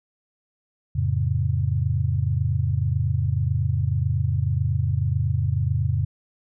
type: chord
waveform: sine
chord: F augmented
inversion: none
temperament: just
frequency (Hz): 87.31 / 109.13 / 136.42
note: F2 / A2 / C#3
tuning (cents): 0 / -14 / -27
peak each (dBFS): -24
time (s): 0.95-6.05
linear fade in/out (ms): 10
effects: none